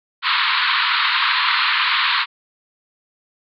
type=band-pass noise; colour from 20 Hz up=pink; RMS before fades=-18 dBFS; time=0.22-2.26 s; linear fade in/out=50 ms; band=960 to 4400 Hz; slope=96 dB/octave; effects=none